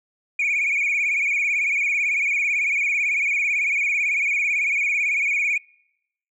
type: tone with vibrato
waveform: sine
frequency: 2320 Hz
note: D7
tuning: 22 cents flat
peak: -17 dBFS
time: 0.39-5.58 s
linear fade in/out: 5 ms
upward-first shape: sine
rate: 18 Hz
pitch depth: 100 cents each way
effects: noise-tail reverb RT60 0.8 s tail -26 dB re dry + tanh soft clip ceiling -16 dBFS